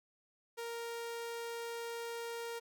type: tone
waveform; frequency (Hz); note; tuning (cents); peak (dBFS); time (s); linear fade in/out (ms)
sawtooth; 466.2; A#4; 0; -36; 0.57-2.6; 20
effects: none